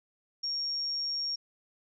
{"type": "tone", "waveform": "sine", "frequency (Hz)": 5550, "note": "F8", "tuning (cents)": -12, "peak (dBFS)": -30, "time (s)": [0.43, 1.36], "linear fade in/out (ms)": 10, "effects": []}